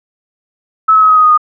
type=tone with pitch steps; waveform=sine; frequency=1299 / 1287 / 1275.2 / 1263.5 / 1251.9 / 1240.3 / 1228.9 Hz; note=E6 / E6 / D#6 / D#6 / D#6 / D#6 / D#6; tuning=-26 / -42 / +42 / +26 / +10 / -6 / -22 cents; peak=-4 dBFS; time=0.88-1.377 s; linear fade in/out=10 ms; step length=71 ms; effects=none